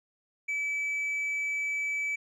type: tone with tanh clipping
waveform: sine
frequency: 2300 Hz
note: D7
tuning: 37 cents flat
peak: -29 dBFS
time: 0.48-2.16 s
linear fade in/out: 10 ms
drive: 2 dB
effects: none